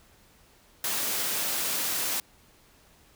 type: high-pass noise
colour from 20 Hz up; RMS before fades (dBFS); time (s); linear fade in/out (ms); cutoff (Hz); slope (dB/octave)
white; -29; 0.84-2.2; 2; 150; 12
effects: pink hiss -59 dBFS RMS until 3.15 s